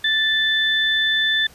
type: tone pair together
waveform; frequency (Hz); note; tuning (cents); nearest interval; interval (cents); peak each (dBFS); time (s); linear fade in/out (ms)
sine; 1760 / 3520; A6 / A7; 0 / 0; octave; 1200; -19; 0.04-1.47; 5
effects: pink hiss -48 dBFS RMS until 1.54 s + resampled to 32000 Hz